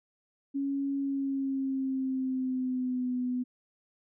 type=tone with pitch glide; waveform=sine; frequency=277.2 to 249.8 Hz; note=C#4 to B3; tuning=0 to +20 cents; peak=-28 dBFS; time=0.54-3.44 s; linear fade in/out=20 ms; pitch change=-180 cents; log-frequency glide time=0.98-3.14 s; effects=none